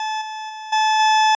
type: tone with level steps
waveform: 40% pulse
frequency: 867 Hz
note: A5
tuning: 26 cents flat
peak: -21 / -27 / -30 / -14 / -12 dBFS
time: 0-1.35 s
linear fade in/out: 2 ms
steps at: 0.21 / 0.49 / 0.72 / 0.99 s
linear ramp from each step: 10 ms
effects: resampled to 16000 Hz